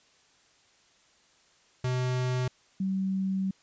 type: tone pair in turn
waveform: square / sine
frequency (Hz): 126.7 / 191.31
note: B2 / G3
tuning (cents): +45 / -42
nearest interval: perfect fifth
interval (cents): 713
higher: second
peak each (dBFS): -27 / -26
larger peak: second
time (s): 1.84-2.48 / 2.8-3.51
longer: second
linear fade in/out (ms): 5
effects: white hiss -63 dBFS RMS until 3.62 s + resampled to 16000 Hz